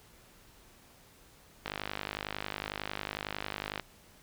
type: click train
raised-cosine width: 0.3 ms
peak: -18 dBFS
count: 110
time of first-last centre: 1.66-3.797 s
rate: 51 Hz
effects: pink hiss -59 dBFS RMS until 4.22 s

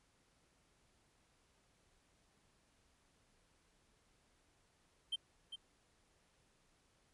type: tone with echo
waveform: triangle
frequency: 3136 Hz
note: G7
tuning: in tune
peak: -34 dBFS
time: 5.12-5.16 s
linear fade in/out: 10 ms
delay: 400 ms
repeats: 1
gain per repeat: -9 dB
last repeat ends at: 5.56 s
effects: pink hiss -74 dBFS RMS until 7.13 s + resampled to 24000 Hz

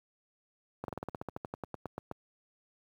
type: slowing click train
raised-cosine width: 1 ms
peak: -23 dBFS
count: 17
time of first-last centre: 0.84-2.114 s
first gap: 42 ms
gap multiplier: 1.08
effects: high-pass 80 Hz 12 dB/octave + 10-bit

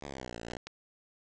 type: exponential two-way sweep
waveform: 5% pulse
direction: down then up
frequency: 73.42 to 56.1 to 61.9 Hz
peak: -29 dBFS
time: 0.01-0.58 s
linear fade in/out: 10 ms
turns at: 0.41 s
type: clicks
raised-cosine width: 0.2 ms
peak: -24 dBFS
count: 2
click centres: 0.511 / 0.67 s
effects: resampled to 16000 Hz + 9-bit

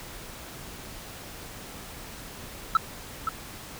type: tone with echo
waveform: sine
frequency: 1318.5 Hz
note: E6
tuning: in tune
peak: -13 dBFS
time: 2.75-2.77 s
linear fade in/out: 2 ms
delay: 520 ms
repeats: 1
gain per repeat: -10 dB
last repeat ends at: 3.29 s
effects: tanh soft clip ceiling -15 dBFS + pink hiss -42 dBFS RMS until 3.79 s

